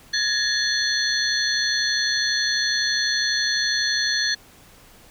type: tone cluster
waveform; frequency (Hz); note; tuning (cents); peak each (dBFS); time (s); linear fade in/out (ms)
sine; 1689 / 1821 / 3463 / 4313 / 6030; G#6 / A#6 / A7 / C#8 / F#8; +29 / -41 / -28 / -48 / +32; -25 / -28 / -29 / -23 / -30; 0.13-4.35; 10
effects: pink hiss -50 dBFS RMS until 5.1 s